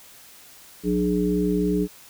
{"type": "harmonic tone with a mistuned harmonic", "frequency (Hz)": 59.7, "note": "A#1", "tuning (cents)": 42, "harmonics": [1, 3, 5, 7], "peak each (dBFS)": [-33, -23, -24, -25], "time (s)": [0.83, 1.88], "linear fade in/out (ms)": 50, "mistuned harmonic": 3, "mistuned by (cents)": 28, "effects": ["white hiss -48 dBFS RMS until 2.09 s"]}